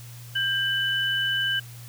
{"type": "tone pair together", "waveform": "sine", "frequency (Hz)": [1587.9, 2991], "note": ["G6", "F#7"], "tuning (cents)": [22, 18], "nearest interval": "major seventh", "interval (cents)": 1096, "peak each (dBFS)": -25, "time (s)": [0.35, 1.6], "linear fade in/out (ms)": 10, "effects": ["added 119 Hz sine -40 dBFS peak until 1.88 s", "white hiss -48 dBFS RMS until 1.88 s"]}